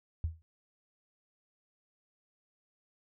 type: tone with exponential decay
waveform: sine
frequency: 81.2 Hz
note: E2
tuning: 26 cents flat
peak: -26 dBFS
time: 0.24-0.42 s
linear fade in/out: 0 ms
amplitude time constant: 38 ms
effects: none